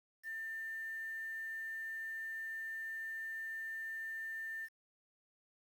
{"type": "tone with quantisation", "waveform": "sine", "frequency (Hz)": 1793, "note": "A6", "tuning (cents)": 32, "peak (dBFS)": -40, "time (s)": [0.23, 4.69], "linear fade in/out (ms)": 50, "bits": 10, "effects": []}